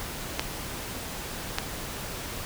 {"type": "clicks", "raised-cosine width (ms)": 0.2, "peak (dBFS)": -7, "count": 2, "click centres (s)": [0.395, 1.585], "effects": ["pink hiss -36 dBFS RMS until 2.45 s"]}